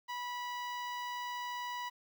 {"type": "tone with notch filter", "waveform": "sawtooth", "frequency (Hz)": 979, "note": "B5", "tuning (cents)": -15, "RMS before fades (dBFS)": -40, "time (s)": [0.08, 1.9], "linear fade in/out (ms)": 20, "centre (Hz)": 9800, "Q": 0.5, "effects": ["11-bit"]}